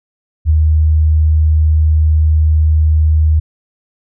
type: tone with ADSR envelope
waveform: sine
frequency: 77.78 Hz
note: D#2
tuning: in tune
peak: -5 dBFS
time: 0.45-3.4 s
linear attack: 49 ms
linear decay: 14 ms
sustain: -2 dB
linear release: 11 ms
effects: none